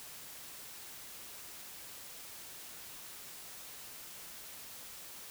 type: silence
effects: white hiss -49 dBFS RMS until 5.3 s